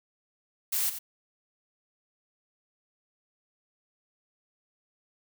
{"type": "noise with echo", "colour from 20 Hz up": "blue", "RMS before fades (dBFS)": -28, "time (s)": [0.72, 0.9], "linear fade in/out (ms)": 10, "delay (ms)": 90, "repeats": 1, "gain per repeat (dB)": -10, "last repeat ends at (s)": 0.99, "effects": []}